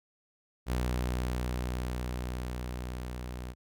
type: tone with level ramp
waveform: sawtooth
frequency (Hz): 61.74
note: B1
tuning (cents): 0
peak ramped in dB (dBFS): -24 to -34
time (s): 0.66-3.55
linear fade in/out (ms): 50
effects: none